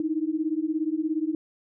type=beating tone pair; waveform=sine; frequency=305.6 / 322.6 Hz; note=D#4 / E4; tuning=-31 / -37 cents; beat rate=17 Hz; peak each=-27 dBFS; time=0-1.35 s; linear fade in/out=2 ms; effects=none